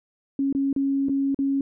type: tone with dropouts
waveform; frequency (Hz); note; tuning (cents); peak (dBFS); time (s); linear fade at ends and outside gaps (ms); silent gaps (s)
sine; 274.9; C#4; -14; -20; 0.39-1.61; 2; 0.527-0.549 / 0.729-0.762 / 1.086-1.094 / 1.346-1.389
effects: none